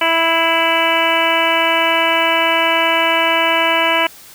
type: harmonic tone with a mistuned harmonic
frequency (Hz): 329.4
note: E4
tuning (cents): -1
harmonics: 1 / 2 / 3 / 4 / 5 / 6 / 7 / 8 / 9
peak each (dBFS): -25 / -19 / -18 / -24 / -22 / -24 / -19 / -23 / -20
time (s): 0.01-4.07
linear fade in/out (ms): 5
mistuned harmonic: 6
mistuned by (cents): +27
effects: white hiss -40 dBFS RMS until 4.34 s